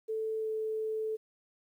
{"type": "tone with pitch glide", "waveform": "sine", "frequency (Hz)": [440, 437.2], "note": ["A4", "A4"], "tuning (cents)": [0, -11], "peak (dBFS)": -31, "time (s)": [0.08, 1.17], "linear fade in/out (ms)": 20, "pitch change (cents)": -11, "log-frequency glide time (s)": [0.39, 0.48], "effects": ["11-bit"]}